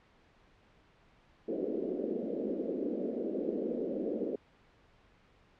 white band-pass noise, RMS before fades -35 dBFS, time 1.48-4.36 s, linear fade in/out 5 ms, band 210 to 520 Hz, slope 48 dB/octave, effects pink hiss -64 dBFS RMS until 5.59 s + low-pass 3000 Hz 12 dB/octave

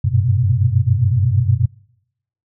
sine tone cluster, 93.5 / 100.3 / 119.6 / 127.7 Hz, F#2 / G2 / A#2 / C3, +19 / +40 / +45 / -42 cents, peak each -18 dBFS, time 0.04-1.66 s, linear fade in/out 10 ms, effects noise-tail reverb RT60 0.8 s tail -26 dB re dry

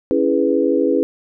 sine chord, C# minor seventh, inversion none, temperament equal, 277.2 / 329.6 / 415.3 / 493.9 Hz, C#4 / E4 / G#4 / B4, 0 / 0 / 0 / 0 cents, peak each -19 dBFS, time 0.11-1.03 s, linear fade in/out 0 ms, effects none

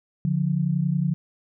sine tone pair together, 144.8 / 175.74 Hz, D3 / F3, -24 / +11 cents, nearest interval minor third, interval 335 cents, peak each -23 dBFS, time 0.25-1.14 s, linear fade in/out 0 ms, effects none

